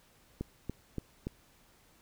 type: click train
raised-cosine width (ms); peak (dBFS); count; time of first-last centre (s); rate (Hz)
3; -22; 4; 0.41-1.27; 3.49
effects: pink hiss -64 dBFS RMS until 2.01 s